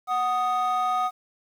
triangle tone pair together, 740 / 1244.5 Hz, F#5 / D#6, 0 / 0 cents, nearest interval major sixth, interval 900 cents, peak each -22 / -22 dBFS, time 0.07-1.11 s, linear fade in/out 50 ms, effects tanh soft clip ceiling -15 dBFS + 9-bit

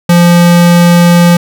square tone, 173.3 Hz, F3, 13 cents flat, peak -3 dBFS, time 0.09-1.37 s, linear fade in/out 5 ms, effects none

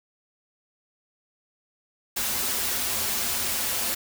white noise with comb filter, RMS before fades -27 dBFS, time 2.16-3.95 s, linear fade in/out 10 ms, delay 6.5 ms, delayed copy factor -0.6, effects none

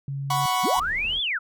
sine tone, 138.59 Hz, C#3, in tune, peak -27 dBFS, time 0.08-0.46 s, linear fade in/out 2 ms
45% pulse chord, F# suspended fourth, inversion none, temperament equal, 740 / 987.8 / 1108.7 Hz, F#5 / B5 / C#6, 0 / 0 / 0 cents, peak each -26 dBFS, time 0.3-0.8 s, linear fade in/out 5 ms
sine linear two-way sweep, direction up then down, 119 to 3520 to 1260 Hz, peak -23 dBFS, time 0.63-1.39 s, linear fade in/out 20 ms, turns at 1.21 s
brown noise, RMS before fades -39 dBFS, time 0.74-1.21 s, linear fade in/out 50 ms
effects none

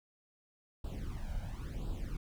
brown noise with flanger, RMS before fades -39 dBFS, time 0.84-2.17 s, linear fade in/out 5 ms, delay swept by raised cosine 0.24 to 1.34 ms, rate 0.96 Hz, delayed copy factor +0.85, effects none

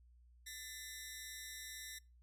10% pulse ring-modulated tone, 1900 Hz, A#6, 33 cents sharp, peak -35 dBFS, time 0.46-1.99 s, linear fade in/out 10 ms, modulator 129 Hz, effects noise-tail reverb RT60 0.3 s tail -25 dB re dry + added 60 Hz sine -62 dBFS peak until 2.22 s

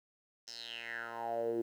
10% pulse tone with band-pass filter sweep, 116.54 Hz, A#2, in tune, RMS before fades -39 dBFS, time 0.47-1.62 s, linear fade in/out 10 ms, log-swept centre 5700 to 330 Hz, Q 6.2, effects 11-bit

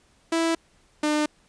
sawtooth tone pair in turn, 329.6 / 301.2 Hz, E4 / D4, 0 / +44 cents, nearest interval major second, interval 156 cents, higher first, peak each -17 dBFS, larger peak neither, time 0.32-0.55 / 1.03-1.26 s, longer neither, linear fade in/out 5 ms, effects pink hiss -61 dBFS RMS until 1.48 s + resampled to 22050 Hz

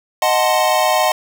square chord, D# diminished seventh, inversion none, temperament equal, 622.3 / 740 / 880 / 1046.5 Hz, D#5 / F#5 / A5 / C6, 0 / 0 / 0 / 0 cents, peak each -18 / -18 / -21 / -21 dBFS, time 0.22-1.12 s, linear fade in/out 2 ms, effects none

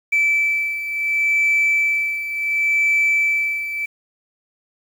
sine beating tone pair, 2318 / 2318.7 Hz, D7 / D7, -23 / -23 cents, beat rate 0.7 Hz, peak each -21 / -16 dBFS, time 0.12-3.86 s, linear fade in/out 10 ms, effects tanh soft clip ceiling -11 dBFS + 7-bit

